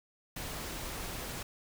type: noise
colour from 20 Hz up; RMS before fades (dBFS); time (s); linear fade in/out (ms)
pink; -40; 0.36-1.43; 5
effects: none